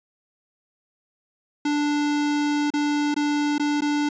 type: tone with dropouts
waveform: square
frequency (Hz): 293.7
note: D4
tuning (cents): 0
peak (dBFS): -21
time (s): 1.65-4.09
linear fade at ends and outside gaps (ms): 5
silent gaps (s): 2.704-2.737 / 3.143-3.163 / 3.582-3.596 / 3.808-3.819
effects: resampled to 16000 Hz